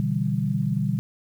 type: chord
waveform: sine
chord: E minor seventh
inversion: second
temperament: equal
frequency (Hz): 123.47 / 146.83 / 164.81 / 196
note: B2 / D3 / E3 / G3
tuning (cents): 0 / 0 / 0 / 0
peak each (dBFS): -27 / -26 / -30 / -26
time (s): 0-0.99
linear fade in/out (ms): 0
effects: 9-bit